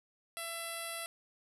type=tone with low-pass filter; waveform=10% pulse; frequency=669 Hz; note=E5; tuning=25 cents sharp; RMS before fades=-41 dBFS; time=0.37-1.06 s; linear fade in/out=0 ms; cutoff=11000 Hz; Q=3.5; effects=none